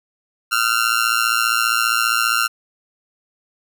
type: tone with amplitude modulation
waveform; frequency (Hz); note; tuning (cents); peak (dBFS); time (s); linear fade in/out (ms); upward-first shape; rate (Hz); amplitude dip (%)
sawtooth; 1380; F6; -21; -8; 0.51-2.48; 20; sine; 115; 95
effects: none